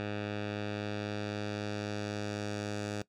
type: tone with low-pass filter sweep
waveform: 10% pulse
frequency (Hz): 103.83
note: G#2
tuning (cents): 0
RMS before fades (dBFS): -37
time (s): 0-3.02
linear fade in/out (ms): 0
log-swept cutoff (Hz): 3100 to 7100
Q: 1.3
effects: noise-tail reverb RT60 0.1 s tail -19 dB re dry